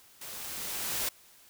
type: noise with level ramp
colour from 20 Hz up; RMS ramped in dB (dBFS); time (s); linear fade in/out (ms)
white; -43 to -31; 0.21-1.09; 5
effects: white hiss -58 dBFS RMS until 1.49 s